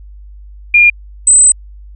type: tone pair in turn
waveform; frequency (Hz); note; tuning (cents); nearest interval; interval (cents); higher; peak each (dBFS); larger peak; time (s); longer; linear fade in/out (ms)
sine; 2413 / 8081; D7 / B8; +46 / +39; octave + major sixth; 2093; second; -3; neither; 0.74-0.9 / 1.27-1.52; second; 5
effects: added 50 Hz sine -31 dBFS peak until 1.95 s